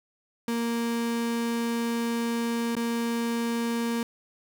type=tone with dropouts; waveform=35% pulse; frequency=233.1 Hz; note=A#3; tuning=in tune; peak=-24 dBFS; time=0.48-4.03 s; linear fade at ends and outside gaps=2 ms; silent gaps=2.753-2.766 s; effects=none